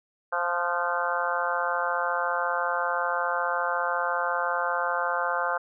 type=harmonic tone with a mistuned harmonic; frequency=174.61 Hz; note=F3; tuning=in tune; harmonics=3 / 4 / 5 / 6 / 7 / 8 / 9; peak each=-32 / -32 / -32 / -32 / -32 / -32 / -32 dBFS; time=0.32-5.58 s; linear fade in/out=10 ms; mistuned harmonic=9; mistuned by=-41 cents; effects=none